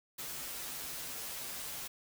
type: noise with comb filter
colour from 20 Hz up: white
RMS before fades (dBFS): -42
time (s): 0.18-1.88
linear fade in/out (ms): 10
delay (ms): 9.8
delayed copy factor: -0.55
effects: none